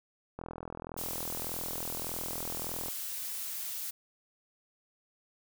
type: click train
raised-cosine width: 1 ms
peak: -26 dBFS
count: 105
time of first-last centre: 0.39-2.884 s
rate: 41.7 Hz
type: noise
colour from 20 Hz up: blue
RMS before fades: -38 dBFS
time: 0.97-3.91 s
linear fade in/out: 10 ms
effects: none